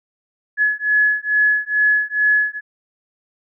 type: beating tone pair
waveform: sine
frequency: 1698 / 1700.3 Hz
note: G#6 / G#6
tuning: +38 / +40 cents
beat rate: 2.3 Hz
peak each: -17 dBFS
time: 0.57-2.61 s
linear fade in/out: 50 ms
effects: none